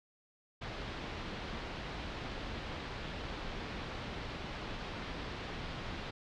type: low-pass noise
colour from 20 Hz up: pink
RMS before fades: -42 dBFS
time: 0.61-6.11 s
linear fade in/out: 10 ms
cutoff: 4200 Hz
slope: 24 dB/octave
effects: none